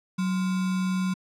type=tone with sample-and-hold; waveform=sine; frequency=185.8 Hz; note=F#3; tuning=7 cents sharp; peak=-23 dBFS; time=0.18-1.14 s; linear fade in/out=10 ms; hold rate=1225 Hz; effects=low-pass 9000 Hz 12 dB/octave